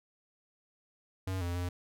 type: tone with pitch steps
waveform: square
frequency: 94.2 / 87.1 / 88.7 Hz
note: F#2 / F2 / F2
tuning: +32 / -4 / +27 cents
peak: -33 dBFS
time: 1.27-1.69 s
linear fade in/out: 5 ms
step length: 140 ms
effects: none